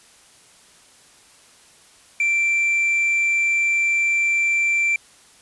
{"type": "tone with quantisation", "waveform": "triangle", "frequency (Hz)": 2349, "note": "D7", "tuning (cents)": 0, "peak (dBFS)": -15, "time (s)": [2.2, 4.96], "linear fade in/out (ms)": 2, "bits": 7, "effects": ["white hiss -51 dBFS RMS until 5.41 s", "resampled to 24000 Hz"]}